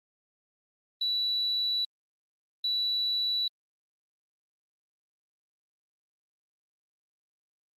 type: tone pair in turn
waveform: sine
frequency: 3943 / 3943 Hz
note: B7 / B7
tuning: -4 / -4 cents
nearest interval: unison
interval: 0 cents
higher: neither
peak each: -25 dBFS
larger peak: neither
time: 1.01-1.85 / 2.64-3.48 s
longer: neither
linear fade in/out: 5 ms
effects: tanh soft clip ceiling -21 dBFS + Opus 24 kbps